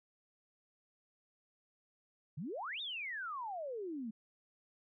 sine exponential two-way sweep, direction up then down, 130.6 to 3780 to 210.9 Hz, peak -39 dBFS, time 2.37-4.11 s, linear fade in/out 10 ms, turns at 2.81 s, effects none

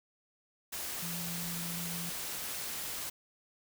sine tone in noise, 171.4 Hz, F3, 32 cents flat, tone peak -40 dBFS, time 1.02-2.1 s, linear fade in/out 10 ms, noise white, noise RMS -39 dBFS, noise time 0.72-3.1 s, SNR -4 dB, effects none

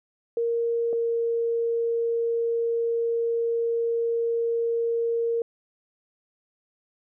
sine tone pair in turn, 466.1 / 464 Hz, A#4 / A#4, 0 / -8 cents, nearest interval unison, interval 8 cents, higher first, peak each -22 dBFS, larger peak neither, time 0.37-0.93 / 0.93-5.42 s, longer second, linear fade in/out 2 ms, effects none

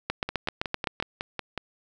two click trains, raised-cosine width 0.3 ms, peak -10 / -14 dBFS, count 8 / 8, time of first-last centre 0.1-1.001 / 0.29-1.577 s, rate 7.77 / 5.44 Hz, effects none

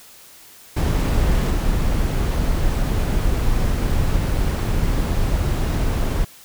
brown noise with level steps, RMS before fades -17 / -19 dBFS, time 0.76-6.25 s, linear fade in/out 10 ms, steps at 1.5 s, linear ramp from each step 5 ms, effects white hiss -45 dBFS RMS until 6.44 s

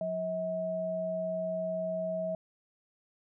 sine tone pair together, 180 / 642.1 Hz, F#3 / E5, -47 / -46 cents, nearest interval octave + minor seventh, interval 2201 cents, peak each -39 / -31 dBFS, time 0.01-2.35 s, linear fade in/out 2 ms, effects none

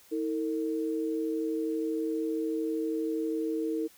sine tone pair together, 320.3 / 453 Hz, E4 / A#4, -50 / -50 cents, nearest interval tritone, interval 600 cents, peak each -30 / -32 dBFS, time 0.11-3.88 s, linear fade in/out 20 ms, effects white hiss -58 dBFS RMS until 3.97 s

